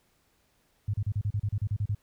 sine tone bursts, 103 Hz, G#2, 14 cents flat, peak -25 dBFS, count 12, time 0.88-1.949 s, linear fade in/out 5 ms, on 57 ms, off 35 ms, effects pink hiss -69 dBFS RMS until 2.02 s

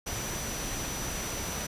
sine tone in noise, 5920 Hz, F#8, in tune, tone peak -39 dBFS, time 0.06-1.67 s, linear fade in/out 10 ms, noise pink, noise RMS -35 dBFS, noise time 0.06-1.67 s, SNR -7 dB, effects resampled to 32000 Hz

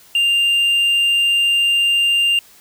triangle tone, 2794 Hz, F7, in tune, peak -11 dBFS, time 0.15-2.39 s, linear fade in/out 2 ms, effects white hiss -47 dBFS RMS until 2.6 s

